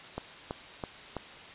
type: click train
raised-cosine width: 1 ms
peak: -20 dBFS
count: 4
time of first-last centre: 0.18-1.167 s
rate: 3.04 Hz
effects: white hiss -47 dBFS RMS until 1.54 s + resampled to 8000 Hz